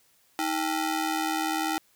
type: ring-modulated tone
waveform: sawtooth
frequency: 554.4 Hz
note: C#5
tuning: in tune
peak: -19 dBFS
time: 0.39-1.78 s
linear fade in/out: 0 ms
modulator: 237 Hz
effects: white hiss -64 dBFS RMS until 1.95 s